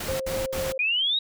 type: noise bursts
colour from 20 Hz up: pink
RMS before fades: -32 dBFS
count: 3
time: 0-0.724 s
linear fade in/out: 5 ms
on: 200 ms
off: 62 ms
type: tone with tremolo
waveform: sine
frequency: 529 Hz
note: C5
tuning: 19 cents sharp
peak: -26 dBFS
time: 0.08-0.78 s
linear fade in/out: 5 ms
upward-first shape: square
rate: 4 Hz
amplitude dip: 25%
type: exponential sweep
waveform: sine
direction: up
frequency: 2392 to 3862 Hz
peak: -21 dBFS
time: 0.79-1.19 s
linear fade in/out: 5 ms
effects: none